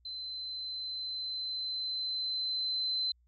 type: tone with level ramp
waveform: sine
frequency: 4063 Hz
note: B7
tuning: 48 cents sharp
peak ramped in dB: -38 to -29 dBFS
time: 0.05-3.12 s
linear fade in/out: 5 ms
effects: added 60 Hz sine -64 dBFS peak until 3.27 s